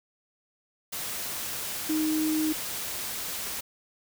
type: tone in noise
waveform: sine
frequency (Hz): 311.1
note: D#4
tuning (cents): 0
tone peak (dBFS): -24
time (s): 1.89-2.53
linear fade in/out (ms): 10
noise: white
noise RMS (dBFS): -34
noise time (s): 0.92-3.61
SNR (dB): +7
effects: none